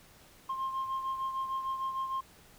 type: beating tone pair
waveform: sine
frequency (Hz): 1060 / 1066.6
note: C6 / C6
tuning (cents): +22 / +33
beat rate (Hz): 6.6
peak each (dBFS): -31 / -38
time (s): 0.49-2.21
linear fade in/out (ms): 10
effects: tanh soft clip ceiling -29 dBFS + pink hiss -58 dBFS RMS until 2.58 s